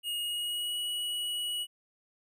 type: tone with pitch glide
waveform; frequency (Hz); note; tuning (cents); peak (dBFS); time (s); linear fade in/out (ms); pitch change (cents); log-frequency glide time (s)
square; 2868 to 2923; F7 to F#7; +45 to -22; -32; 0.03-1.67; 50; +33; 0.2-0.79
effects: none